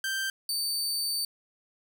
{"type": "tone pair in turn", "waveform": "sawtooth", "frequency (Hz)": [1568, 4575], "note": ["G6", "D8"], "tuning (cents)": [0, -46], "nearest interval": "octave + perfect fifth", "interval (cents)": 1854, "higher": "second", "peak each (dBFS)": [-25, -25], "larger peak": "neither", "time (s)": [[0.04, 0.3], [0.49, 1.25]], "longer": "second", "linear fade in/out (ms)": 2, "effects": []}